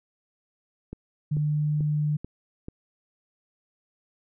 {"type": "click train", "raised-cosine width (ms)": 3, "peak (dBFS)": -23, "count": 5, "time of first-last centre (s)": [0.93, 2.684], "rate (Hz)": 2.28}
{"type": "tone", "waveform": "sine", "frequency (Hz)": 149.9, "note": "D3", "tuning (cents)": 36, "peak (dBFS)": -22, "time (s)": [1.31, 2.17], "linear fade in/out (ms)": 10}
{"effects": []}